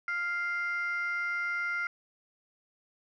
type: tone pair together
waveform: sine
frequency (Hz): 1399.7 / 2093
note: F6 / C7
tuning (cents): +3 / 0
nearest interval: perfect fifth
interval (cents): 697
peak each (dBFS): -30 / -32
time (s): 0.08-1.87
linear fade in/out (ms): 2
effects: tanh soft clip ceiling -25 dBFS